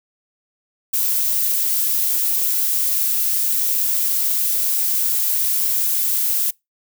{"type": "noise", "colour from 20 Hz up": "violet", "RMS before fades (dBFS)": -19, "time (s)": [0.93, 6.51], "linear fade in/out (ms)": 10, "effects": ["noise-tail reverb RT60 0.2 s tail -25 dB re dry"]}